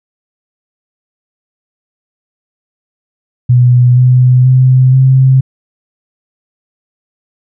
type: tone with pitch steps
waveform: sine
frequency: 123.6 / 126.27 / 129 / 131.78 Hz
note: B2 / B2 / C3 / C3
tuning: +2 / +39 / -24 / +13 cents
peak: -3 dBFS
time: 3.49-5.41 s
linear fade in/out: 10 ms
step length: 480 ms
effects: none